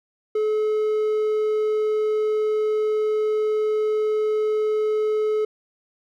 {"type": "tone", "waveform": "triangle", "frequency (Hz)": 429.1, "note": "A4", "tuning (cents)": -43, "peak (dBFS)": -17, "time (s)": [0.35, 5.45], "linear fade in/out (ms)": 5, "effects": []}